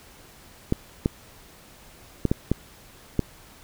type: clicks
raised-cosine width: 3 ms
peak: -7 dBFS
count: 6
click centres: 0.724 / 1.059 / 2.253 / 2.315 / 2.516 / 3.193 s
effects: pink hiss -50 dBFS RMS until 3.63 s